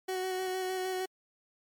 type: tone with vibrato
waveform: 30% pulse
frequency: 372.5 Hz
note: F#4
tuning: 12 cents sharp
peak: -29 dBFS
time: 0.08-1.06 s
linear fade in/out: 10 ms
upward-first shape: square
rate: 6.5 Hz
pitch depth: 13 cents each way
effects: MP3 96 kbps